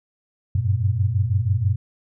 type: tone cluster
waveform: sine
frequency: 93.1 / 99.3 / 119 Hz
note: F#2 / G2 / A#2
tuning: +11 / +23 / +36 cents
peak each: -22 dBFS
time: 0.55-1.76 s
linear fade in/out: 5 ms
effects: none